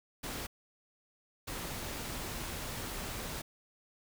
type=noise bursts at uneven times; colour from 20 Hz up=pink; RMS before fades=-40 dBFS; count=2; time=0.23-0.47 / 1.47-3.42 s; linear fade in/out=10 ms; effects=none